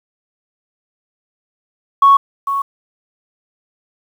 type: tone with echo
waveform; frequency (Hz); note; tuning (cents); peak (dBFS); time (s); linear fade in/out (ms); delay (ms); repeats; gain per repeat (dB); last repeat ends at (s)
sine; 1108.7; C#6; 0; -4; 2.02-2.17; 5; 450; 1; -11; 2.62
effects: tanh soft clip ceiling -1 dBFS + 7-bit